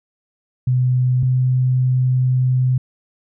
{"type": "tone pair in turn", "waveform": "sine", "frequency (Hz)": [126.5, 127.82], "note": ["B2", "C3"], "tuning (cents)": [42, -40], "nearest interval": "unison", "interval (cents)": 18, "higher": "second", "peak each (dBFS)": -13, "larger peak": "neither", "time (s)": [[0.67, 1.23], [1.23, 2.78]], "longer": "second", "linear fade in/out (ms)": 5, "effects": []}